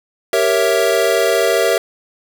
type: chord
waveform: square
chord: G diminished seventh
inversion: none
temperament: equal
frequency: 392 / 466.2 / 554.4 / 659.3 Hz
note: G4 / Bb4 / Db5 / Fb5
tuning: 0 / 0 / 0 / 0 cents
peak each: -20 / -18 / -20 / -18 dBFS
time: 0.33-1.78 s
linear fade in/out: 2 ms
effects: none